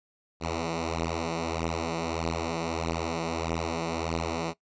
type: beating tone pair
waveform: 5% pulse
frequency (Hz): 82.1 / 83.7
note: E2 / E2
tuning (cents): -6 / +27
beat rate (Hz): 1.6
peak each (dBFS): -19 / -22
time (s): 0.4-4.54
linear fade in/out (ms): 50
effects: noise-tail reverb RT60 0.1 s tail -20 dB re dry + resampled to 16000 Hz